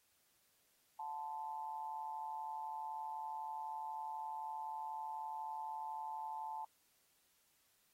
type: tone with amplitude modulation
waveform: sine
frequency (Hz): 878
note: A5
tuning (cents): -4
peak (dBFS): -38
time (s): 0.99-6.65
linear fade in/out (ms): 5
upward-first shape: sine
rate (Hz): 152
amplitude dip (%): 75
effects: white hiss -75 dBFS RMS until 7.93 s + AAC 48 kbps